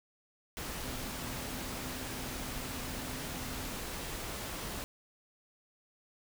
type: tone in noise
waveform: sine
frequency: 254.9 Hz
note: C4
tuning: 45 cents flat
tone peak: -47 dBFS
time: 0.83-3.74 s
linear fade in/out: 0 ms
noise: pink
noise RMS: -40 dBFS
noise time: 0.57-4.84 s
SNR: -10 dB
effects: none